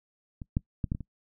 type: clicks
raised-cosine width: 5 ms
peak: -26 / -13 / -16 / -16 / -21 / -26 dBFS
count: 6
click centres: 0.418 / 0.569 / 0.842 / 0.919 / 0.949 / 1.007 s
effects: noise-tail reverb RT60 0.1 s tail -23 dB re dry